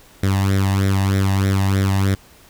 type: tone with flanger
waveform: sawtooth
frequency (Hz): 97.2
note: G2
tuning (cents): -14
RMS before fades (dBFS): -17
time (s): 0.23-2.15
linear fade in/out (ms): 5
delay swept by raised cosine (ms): 0.53 to 1.11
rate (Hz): 3.2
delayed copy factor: +0.75
effects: pink hiss -48 dBFS RMS until 2.49 s